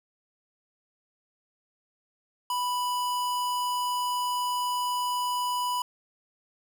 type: tone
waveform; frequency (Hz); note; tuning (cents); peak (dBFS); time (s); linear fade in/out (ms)
square; 988; B5; 0; -27; 2.5-5.82; 2
effects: none